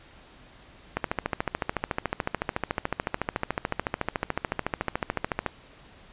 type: click train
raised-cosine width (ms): 0.5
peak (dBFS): -10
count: 63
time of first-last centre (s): 0.97-5.463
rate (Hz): 13.8
effects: pink hiss -52 dBFS RMS until 6.12 s + resampled to 8000 Hz